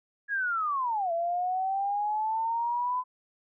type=linear two-way sweep; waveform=sine; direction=down then up; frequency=1686 to 666 to 1013 Hz; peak=-26 dBFS; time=0.28-3.04 s; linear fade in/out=50 ms; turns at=1.12 s; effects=none